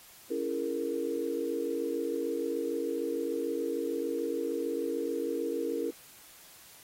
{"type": "chord", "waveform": "sine", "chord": "A# half-diminished seventh", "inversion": "first", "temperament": "just", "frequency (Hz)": [279.7, 335.6, 419.5, 466.2], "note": ["C#4", "E4", "G#4", "A#4"], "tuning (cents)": [16, 31, 17, 0], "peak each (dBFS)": [-37, -35, -37, -33], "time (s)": [0.3, 5.91], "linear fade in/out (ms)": 10, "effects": ["white hiss -54 dBFS RMS until 6.83 s", "AAC 48 kbps"]}